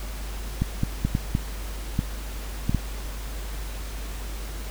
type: clicks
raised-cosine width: 5 ms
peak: -9 dBFS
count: 8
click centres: 0.62 / 0.834 / 1.05 / 1.151 / 1.351 / 1.991 / 2.695 / 2.747 s
effects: added 50 Hz sine -31 dBFS peak until 4.7 s + pink hiss -40 dBFS RMS until 4.7 s